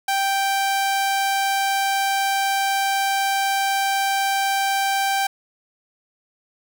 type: tone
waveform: sawtooth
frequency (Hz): 784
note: G5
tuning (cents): 0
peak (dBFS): -15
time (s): 0.08-5.27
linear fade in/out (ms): 5
effects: none